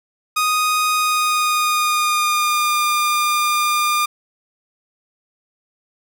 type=tone with pitch glide; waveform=sawtooth; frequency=1244.5 to 1204.2 Hz; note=D#6 to D6; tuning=0 to +43 cents; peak=-12 dBFS; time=0.36-4.06 s; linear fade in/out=10 ms; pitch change=-57 cents; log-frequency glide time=0.94-2.82 s; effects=none